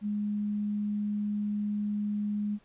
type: tone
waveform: sine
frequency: 207.7 Hz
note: G#3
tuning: in tune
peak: -28 dBFS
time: 0.01-2.59 s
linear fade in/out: 50 ms
effects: pink hiss -64 dBFS RMS until 2.64 s + resampled to 8000 Hz